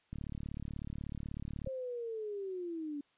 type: click train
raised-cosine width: 5 ms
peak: -29 dBFS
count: 57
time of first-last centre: 0.13-1.673 s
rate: 36.3 Hz
type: linear sweep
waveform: sine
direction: down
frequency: 537 to 282 Hz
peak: -37 dBFS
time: 1.66-3.01 s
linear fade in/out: 5 ms
effects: white hiss -72 dBFS RMS until 3.17 s + resampled to 8000 Hz